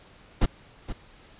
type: noise with echo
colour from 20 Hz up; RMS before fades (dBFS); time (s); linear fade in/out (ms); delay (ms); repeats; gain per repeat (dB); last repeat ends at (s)
brown; -18; 0.41-0.46; 10; 470; 1; -12; 0.93
effects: pink hiss -53 dBFS RMS until 1.39 s + resampled to 8000 Hz